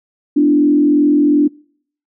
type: tone with frequency modulation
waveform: sine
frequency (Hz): 293.7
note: D4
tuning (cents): 0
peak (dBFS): -8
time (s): 0.36-1.48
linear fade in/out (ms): 10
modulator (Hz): 42.7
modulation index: 0.65
effects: noise-tail reverb RT60 0.6 s tail -26 dB re dry